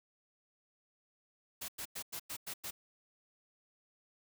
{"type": "noise bursts", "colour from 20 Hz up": "white", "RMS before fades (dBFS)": -42, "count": 7, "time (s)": [1.61, 2.71], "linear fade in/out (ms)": 10, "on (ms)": 74, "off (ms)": 97, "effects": []}